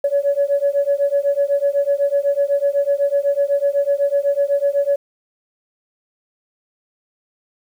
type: beating tone pair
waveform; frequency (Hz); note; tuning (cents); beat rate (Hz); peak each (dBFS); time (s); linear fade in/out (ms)
sine; 561 / 569; C#5 / C#5; +21 / +45; 8; -17; 0.04-4.96; 5
effects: tanh soft clip ceiling -8 dBFS + 8-bit